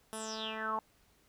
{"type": "tone with low-pass filter sweep", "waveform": "10% pulse", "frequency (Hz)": 219.5, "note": "A3", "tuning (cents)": -4, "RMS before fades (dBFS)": -38, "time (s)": [0.13, 0.79], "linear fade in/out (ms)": 0, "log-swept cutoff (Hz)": [11000, 910], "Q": 9, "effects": ["pink hiss -68 dBFS RMS until 1.28 s"]}